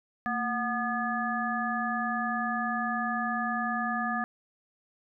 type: harmonic tone with a mistuned harmonic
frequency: 243.9 Hz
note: B3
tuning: 21 cents flat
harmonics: 1 / 3 / 5 / 7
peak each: -33 / -33 / -33 / -33 dBFS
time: 0.26-4.24 s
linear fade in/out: 0 ms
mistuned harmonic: 1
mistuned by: -120 cents
effects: none